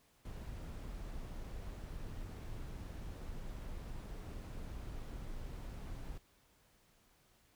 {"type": "noise", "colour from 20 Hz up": "brown", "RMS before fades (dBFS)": -45, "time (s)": [0.25, 6.18], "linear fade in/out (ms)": 5, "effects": ["pink hiss -70 dBFS RMS until 7.55 s"]}